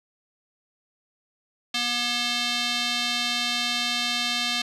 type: tone with band-pass filter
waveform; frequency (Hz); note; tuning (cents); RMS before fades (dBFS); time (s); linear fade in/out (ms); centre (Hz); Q
square; 241; B3; -42; -26; 1.74-4.62; 5; 3700; 2
effects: resampled to 32000 Hz